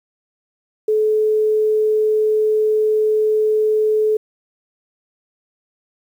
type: tone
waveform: sine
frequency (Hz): 430.6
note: A4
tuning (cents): -37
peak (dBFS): -13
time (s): 0.88-4.17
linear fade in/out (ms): 5
effects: 8-bit